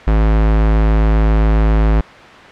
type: tone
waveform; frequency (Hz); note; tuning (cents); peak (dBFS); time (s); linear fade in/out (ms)
square; 53.7; A1; -41; -10; 0.07-2.01; 5
effects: white hiss -35 dBFS RMS until 2.51 s + low-pass 2000 Hz 12 dB/octave